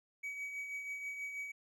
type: tone with tremolo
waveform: triangle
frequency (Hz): 2269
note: C#7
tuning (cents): +40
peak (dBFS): -36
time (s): 0.23-1.52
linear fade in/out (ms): 10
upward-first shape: triangle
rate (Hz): 6.2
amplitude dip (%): 50
effects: none